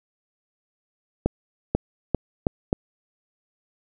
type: accelerating click train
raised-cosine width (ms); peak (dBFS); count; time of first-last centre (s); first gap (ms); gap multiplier
2; -6; 5; 1.26-2.729; 490; 0.81
effects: none